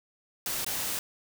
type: noise with dropouts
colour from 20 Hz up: white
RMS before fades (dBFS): -32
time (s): 0.46-0.99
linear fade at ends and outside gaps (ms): 1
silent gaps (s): 0.646-0.664
effects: none